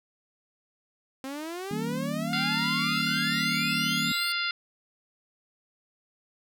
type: exponential sweep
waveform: sawtooth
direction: up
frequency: 261.4 to 4570 Hz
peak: -30 dBFS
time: 1.24-4.32 s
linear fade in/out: 0 ms
type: chord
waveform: sine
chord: E diminished seventh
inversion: none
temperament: equal with one note detuned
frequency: 161.24 / 196 / 233.1 / 277.2 Hz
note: E3 / G3 / Bb3 / Db4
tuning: -38 / 0 / 0 / 0 cents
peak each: -34 / -35 / -33 / -37 dBFS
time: 1.71-4.12 s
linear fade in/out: 2 ms
type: harmonic tone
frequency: 696 Hz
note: F5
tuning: 6 cents flat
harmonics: 2 / 3 / 4 / 5 / 6 / 7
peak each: -31 / -33 / -34 / -35 / -36 / -36 dBFS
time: 2.33-4.51 s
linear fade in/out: 2 ms
effects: none